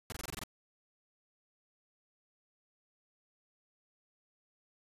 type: noise bursts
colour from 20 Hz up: pink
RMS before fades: -41 dBFS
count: 8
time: 0.1-0.436 s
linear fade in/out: 0 ms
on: 21 ms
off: 24 ms
effects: resampled to 32000 Hz